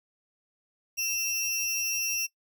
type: tone pair together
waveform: sawtooth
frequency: 2700 / 5698 Hz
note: E7 / F8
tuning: +41 / +34 cents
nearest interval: octave + minor second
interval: 1293 cents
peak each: -28 dBFS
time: 0.97-2.27 s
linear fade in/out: 20 ms
effects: noise-tail reverb RT60 0.1 s tail -19 dB re dry